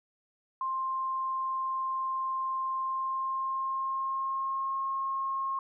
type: tone with pitch glide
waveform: sine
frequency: 1054 to 1077.4 Hz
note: C6 to C#6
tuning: +12 to -50 cents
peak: -29 dBFS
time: 0.61-5.59 s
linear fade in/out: 2 ms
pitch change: +38 cents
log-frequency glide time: 2.8-4.8 s
effects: none